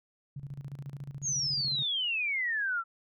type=tone with tremolo; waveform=sine; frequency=139.5 Hz; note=C#3; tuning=11 cents sharp; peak=-36 dBFS; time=0.36-1.83 s; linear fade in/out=5 ms; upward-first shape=square; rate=14 Hz; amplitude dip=75%
type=exponential sweep; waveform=sine; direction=down; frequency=6750 to 1318.5 Hz; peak=-28 dBFS; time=1.22-2.84 s; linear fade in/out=50 ms
effects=none